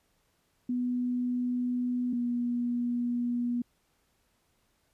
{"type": "tone pair in turn", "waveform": "sine", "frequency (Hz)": [246.9, 241.4], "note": ["B3", "B3"], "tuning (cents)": [0, -39], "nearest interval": "unison", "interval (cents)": 39, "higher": "first", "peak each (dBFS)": -27, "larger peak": "neither", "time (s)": [[0.69, 2.13], [2.13, 3.62]], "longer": "second", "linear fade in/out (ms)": 5, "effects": ["pink hiss -72 dBFS RMS until 4.93 s", "resampled to 32000 Hz"]}